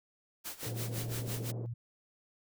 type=noise with tremolo; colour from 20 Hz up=white; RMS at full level=-40 dBFS; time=0.44-1.52 s; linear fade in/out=20 ms; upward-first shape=sine; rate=5.9 Hz; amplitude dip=85%
type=band-pass noise; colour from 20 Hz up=white; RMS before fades=-45 dBFS; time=0.63-1.66 s; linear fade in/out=0 ms; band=150 to 520 Hz; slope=24 dB/octave
type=tone with pitch glide; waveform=sine; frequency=116.2 to 117.62 Hz; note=A#2 to A#2; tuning=-5 to +16 cents; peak=-36 dBFS; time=0.66-1.74 s; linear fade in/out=10 ms; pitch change=+21 cents; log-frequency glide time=0.85-1.45 s
type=clicks; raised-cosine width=5 ms; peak=-38 dBFS; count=9; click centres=0.981 / 1.035 / 1.085 / 1.117 / 1.156 / 1.194 / 1.276 / 1.332 / 1.37 s
effects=none